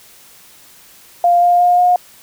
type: tone with pitch steps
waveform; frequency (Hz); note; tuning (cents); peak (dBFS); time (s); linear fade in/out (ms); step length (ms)
sine; 698.5 / 704.6 / 710.7 / 716.9; F5 / F5 / F5 / F5; 0 / +15 / +30 / +45; -8; 1.24-1.96; 2; 180
effects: white hiss -44 dBFS RMS until 2.22 s

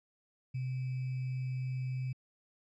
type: tone with sample-and-hold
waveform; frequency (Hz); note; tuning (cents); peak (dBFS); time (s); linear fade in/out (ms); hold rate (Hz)
sine; 128.8; C3; -27; -33; 0.54-2.13; 10; 2450
effects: low-pass 4000 Hz 12 dB/octave

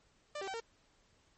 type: tone with pitch steps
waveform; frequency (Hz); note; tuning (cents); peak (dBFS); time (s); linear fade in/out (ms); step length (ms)
sawtooth; 594 / 390.1 / 770 / 458.9; D5 / G4 / G5 / A#4; +20 / -8 / -31 / -27; -35; 0.35-0.602; 5; 63
effects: pink hiss -70 dBFS RMS until 1.37 s + MP3 32 kbps

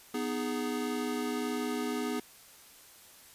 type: chord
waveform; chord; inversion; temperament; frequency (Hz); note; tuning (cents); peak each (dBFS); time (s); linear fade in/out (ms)
square; G# minor; first; equal with one note detuned; 246.9 / 308.6 / 415.3; B3 / D#4 / G#4; 0 / -14 / 0; -35 / -38 / -37; 0.14-2.2; 5
effects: white hiss -55 dBFS RMS until 3.34 s + resampled to 32000 Hz

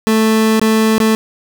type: tone with dropouts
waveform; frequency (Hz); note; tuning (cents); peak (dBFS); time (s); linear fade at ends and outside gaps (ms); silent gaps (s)
30% pulse; 220; A3; 0; -7; 0.07-1.15; 0; 0.596-0.615 / 0.981-1.002
effects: none

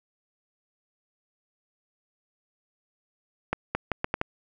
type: accelerating click train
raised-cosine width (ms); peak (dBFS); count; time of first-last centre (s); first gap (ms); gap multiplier
0.5; -10; 6; 3.53-4.214; 220; 0.76
effects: none

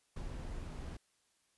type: noise with ADSR envelope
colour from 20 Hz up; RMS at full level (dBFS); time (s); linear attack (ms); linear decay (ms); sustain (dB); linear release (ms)
brown; -41; 0.16-0.97; 7; 54; -2; 6
effects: white hiss -75 dBFS RMS until 1.57 s + resampled to 24000 Hz

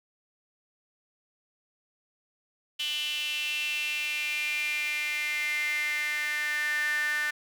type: tone with high-pass filter sweep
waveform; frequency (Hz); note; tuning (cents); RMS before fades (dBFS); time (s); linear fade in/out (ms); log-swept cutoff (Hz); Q
sawtooth; 298.8; D4; +30; -30; 2.79-7.31; 10; 3000 to 1700; 8.8
effects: none

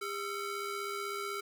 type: ring-modulated tone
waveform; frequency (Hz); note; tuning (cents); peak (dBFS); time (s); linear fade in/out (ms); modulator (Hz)
30% pulse; 880; A5; 0; -30; 0.01-1.41; 10; 478
effects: none

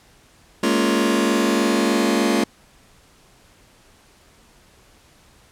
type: chord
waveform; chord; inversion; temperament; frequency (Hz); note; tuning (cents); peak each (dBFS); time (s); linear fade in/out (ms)
sawtooth; Bb minor seventh; third; just; 209.8 / 233.1 / 279.7 / 349.6; Ab3 / Bb3 / Db4 / F4; +18 / 0 / +16 / +2; -18; 0.63-2.44; 5
effects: pink hiss -53 dBFS RMS until 5.51 s + low-pass 11000 Hz 12 dB/octave

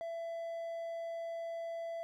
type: tone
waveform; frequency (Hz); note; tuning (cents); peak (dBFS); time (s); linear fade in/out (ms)
triangle; 668; E5; +23; -36; 0.01-2.03; 0
effects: none

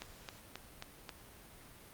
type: click train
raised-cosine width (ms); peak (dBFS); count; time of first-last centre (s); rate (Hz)
0.2; -25; 5; 0.02-1.092; 3.73
effects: pink hiss -56 dBFS RMS until 1.93 s + Opus 48 kbps

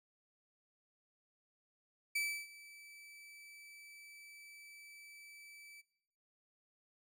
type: tone with ADSR envelope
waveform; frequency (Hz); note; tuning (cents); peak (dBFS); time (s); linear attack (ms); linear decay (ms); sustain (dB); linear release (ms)
40% pulse; 2312; D7; -28; -32; 2.15-5.82; 8; 310; -21; 21
effects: noise-tail reverb RT60 0.9 s tail -23 dB re dry

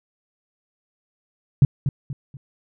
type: tone with echo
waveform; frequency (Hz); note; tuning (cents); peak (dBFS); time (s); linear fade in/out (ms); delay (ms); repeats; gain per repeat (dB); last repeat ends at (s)
sine; 136.9; C#3; -21; -8; 1.62-1.65; 2; 240; 3; -9; 2.37
effects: none

